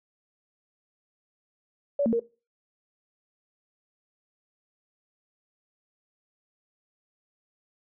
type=tone with pitch steps; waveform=sine; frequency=570 / 227.4 / 465.1 Hz; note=C#5 / A#3 / A#4; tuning=+48 / -43 / -4 cents; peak=-21 dBFS; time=1.99-2.197 s; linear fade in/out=5 ms; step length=69 ms; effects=noise-tail reverb RT60 0.3 s tail -19 dB re dry